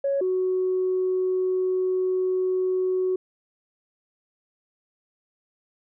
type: tone pair in turn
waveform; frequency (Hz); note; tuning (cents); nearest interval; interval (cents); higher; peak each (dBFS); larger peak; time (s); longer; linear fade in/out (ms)
sine; 554.4 / 370.9; C#5 / F#4; 0 / +4; perfect fifth; 696; first; -20; neither; 0.04-0.21 / 0.21-3.16; second; 5
effects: tanh soft clip ceiling -16 dBFS